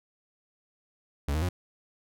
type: tone with pitch steps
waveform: 40% pulse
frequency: 71.1 / 78.2 / 90.1 Hz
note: C#2 / D#2 / F#2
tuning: +45 / +9 / -45 cents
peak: -25 dBFS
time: 1.28-1.49 s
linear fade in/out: 5 ms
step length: 70 ms
effects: none